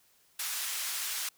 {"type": "band-pass noise", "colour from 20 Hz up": "white", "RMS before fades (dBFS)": -35, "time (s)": [0.39, 1.29], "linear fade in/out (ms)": 5, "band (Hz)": [1200, 14000], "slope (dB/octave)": 12, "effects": ["white hiss -66 dBFS RMS until 1.37 s"]}